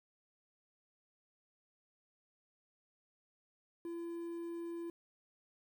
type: tone with quantisation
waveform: triangle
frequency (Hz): 339.3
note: F4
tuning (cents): -50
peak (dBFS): -38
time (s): 3.85-4.9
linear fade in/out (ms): 2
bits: 11
effects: none